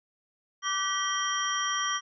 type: tone cluster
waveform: sine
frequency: 1166 / 1517 / 1937 / 3170 / 5710 Hz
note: D6 / F#6 / B6 / G7 / F8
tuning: -13 / +43 / -34 / +19 / +37 cents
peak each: -30 / -37 / -34 / -33 / -34 dBFS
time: 0.62-2.01 s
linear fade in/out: 50 ms
effects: none